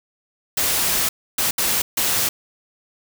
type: noise bursts at uneven times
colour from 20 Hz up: white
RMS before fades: -20 dBFS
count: 4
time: 0.57-1.09 / 1.38-1.51 / 1.58-1.82 / 1.97-2.29 s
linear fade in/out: 5 ms
effects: none